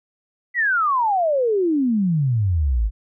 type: exponential sweep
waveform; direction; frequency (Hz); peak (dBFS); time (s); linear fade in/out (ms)
sine; down; 2011 to 48.44; -16; 0.54-2.91; 50
effects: none